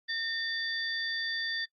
sine tone cluster, 1825 / 3513 / 4645 Hz, A#6 / A7 / D8, -37 / -3 / -20 cents, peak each -33 / -37 / -36 dBFS, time 0.08-1.66 s, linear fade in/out 20 ms, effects noise-tail reverb RT60 0.1 s tail -22 dB re dry + Opus 48 kbps

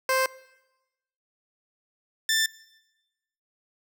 15% pulse tone pair in turn, 523.3 / 1775 Hz, C5 / A6, 0 / +15 cents, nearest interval octave + major sixth, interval 2115 cents, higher second, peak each -15 dBFS, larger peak neither, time 0.09-0.26 / 2.29-2.46 s, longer neither, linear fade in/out 2 ms, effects noise-tail reverb RT60 1.0 s tail -21 dB re dry

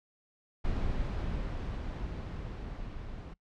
brown noise with level ramp, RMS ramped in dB -32 to -42 dBFS, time 0.64-3.34 s, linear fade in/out 10 ms, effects noise-tail reverb RT60 0.1 s tail -23 dB re dry + low-pass 4000 Hz 12 dB/octave

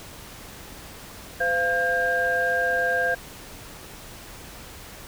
sine tone cluster, 510 / 691 / 1602 Hz, C5 / F5 / G6, -44 / -19 / +37 cents, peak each -26 / -26 / -22 dBFS, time 1.4-3.15 s, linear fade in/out 10 ms, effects tanh soft clip ceiling -12 dBFS + pink hiss -42 dBFS RMS until 5.07 s

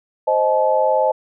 sine chord, A diminished, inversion first, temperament equal with one note detuned, 523.3 / 622.3 / 862.4 Hz, C5 / Eb5 / A5, 0 / 0 / -35 cents, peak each -18 dBFS, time 0.27-1.12 s, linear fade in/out 10 ms, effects none

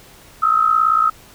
sine tone pair together, 1268.1 / 1326 Hz, D#6 / E6, +33 / +10 cents, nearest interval minor second, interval 77 cents, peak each -14 / -16 dBFS, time 0.42-1.1 s, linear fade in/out 10 ms, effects pink hiss -45 dBFS RMS until 1.34 s

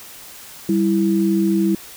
sine tone pair together, 195.98 / 329.6 Hz, G3 / E4, 0 / 0 cents, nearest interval major sixth, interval 900 cents, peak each -17 dBFS, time 0.69-1.75 s, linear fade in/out 2 ms, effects white hiss -39 dBFS RMS until 1.96 s

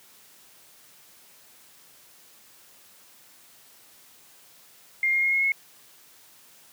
sine tone with pitch steps, 2118 / 2133 / 2148 / 2163 / 2178 Hz, C7 / C7 / C7 / C#7 / C#7, +21 / +33 / +45 / -43 / -31 cents, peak -20 dBFS, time 5.03-5.52 s, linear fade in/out 2 ms, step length 98 ms, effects white hiss -54 dBFS RMS until 6.72 s + high-pass 100 Hz 12 dB/octave

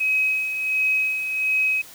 sine tone with tremolo, 2541 Hz, D#7, 36 cents sharp, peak -17 dBFS, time 0-1.82 s, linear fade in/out 10 ms, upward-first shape sine, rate 1.4 Hz, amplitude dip 55%, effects white hiss -44 dBFS RMS until 1.94 s

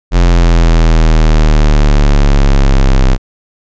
square exponential sweep, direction down, 43.97 to 32.24 Hz, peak -5 dBFS, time 0.11-3.18 s, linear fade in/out 50 ms, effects resampled to 16000 Hz

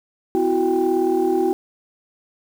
sine tone cluster, 255.3 / 333 / 371.8 / 791 Hz, C4 / E4 / F#4 / G5, -42 / +18 / +8 / +15 cents, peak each -26 / -20 / -18 / -25 dBFS, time 0.35-1.53 s, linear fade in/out 0 ms, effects tanh soft clip ceiling -8 dBFS + 7-bit

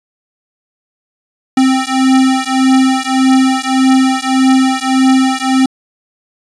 square beating tone pair, 261.6 / 263.3 Hz, C4 / C4, 0 / +11 cents, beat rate 1.7 Hz, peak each -12 dBFS, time 1.57-5.66 s, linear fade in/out 5 ms, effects resampled to 22050 Hz

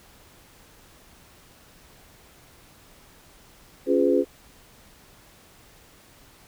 sine chord, C# dominant seventh, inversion none, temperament equal with one note detuned, 277.2 / 349.2 / 415.3 / 506.6 Hz, C#4 / E#4 / G#4 / B4, 0 / 0 / 0 / +44 cents, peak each -23 dBFS, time 3.86-4.25 s, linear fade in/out 50 ms, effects pink hiss -53 dBFS RMS until 6.47 s

